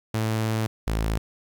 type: tone pair in turn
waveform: sawtooth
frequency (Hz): 110.4 / 54.46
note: A2 / A1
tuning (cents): +6 / -17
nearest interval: octave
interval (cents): 1223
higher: first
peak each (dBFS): -19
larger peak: neither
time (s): 0.14-0.67 / 0.87-1.18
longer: first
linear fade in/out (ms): 5
effects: 10-bit